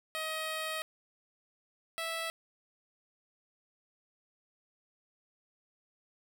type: tone pair in turn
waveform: 10% pulse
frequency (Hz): 631 / 657.2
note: D#5 / E5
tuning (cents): +24 / -5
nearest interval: minor second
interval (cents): 71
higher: second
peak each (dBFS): -26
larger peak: neither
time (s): 0.15-0.82 / 1.98-2.3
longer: first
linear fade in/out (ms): 0
effects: none